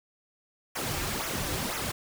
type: noise with flanger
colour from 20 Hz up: pink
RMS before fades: -32 dBFS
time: 0.75-1.92 s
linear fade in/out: 10 ms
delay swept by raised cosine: 0.22 to 4.82 ms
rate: 2 Hz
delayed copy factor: -0.75
effects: none